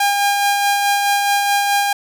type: tone with tremolo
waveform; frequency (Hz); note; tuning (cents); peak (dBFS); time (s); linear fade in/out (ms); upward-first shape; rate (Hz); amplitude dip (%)
sawtooth; 807; G#5; -50; -9; 0-1.93; 5; sine; 4.7; 30
effects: none